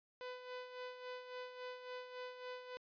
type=tone with tremolo; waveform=sawtooth; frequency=501 Hz; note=B4; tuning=25 cents sharp; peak=-40 dBFS; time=0.21-2.77 s; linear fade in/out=0 ms; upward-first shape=sine; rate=3.6 Hz; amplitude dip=60%; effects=resampled to 11025 Hz